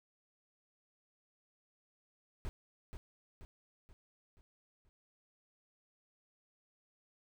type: noise with echo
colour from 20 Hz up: brown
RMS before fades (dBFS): -39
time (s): 2.45-2.49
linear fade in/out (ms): 0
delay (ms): 480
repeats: 5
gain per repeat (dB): -6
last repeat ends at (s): 4.89
effects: none